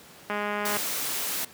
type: click train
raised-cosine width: 0.5 ms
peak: -15 dBFS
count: 98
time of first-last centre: 0.3-0.769 s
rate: 207 Hz
type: noise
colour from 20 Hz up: white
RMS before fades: -30 dBFS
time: 0.65-1.45 s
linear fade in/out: 5 ms
effects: pink hiss -49 dBFS RMS until 1.53 s + high-pass 150 Hz 12 dB/octave